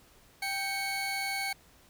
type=tone pair together; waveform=30% pulse; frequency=784.9 / 2217 Hz; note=G5 / C#7; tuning=+2 / 0 cents; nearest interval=octave + tritone; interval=1798 cents; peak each=-33 / -30 dBFS; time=0.42-1.53 s; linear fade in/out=5 ms; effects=pink hiss -60 dBFS RMS until 1.89 s